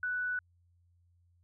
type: tone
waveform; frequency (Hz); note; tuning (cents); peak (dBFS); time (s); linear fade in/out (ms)
sine; 1485; F#6; +6; -31; 0.03-0.39; 2
effects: added 87 Hz sine -65 dBFS peak until 1.43 s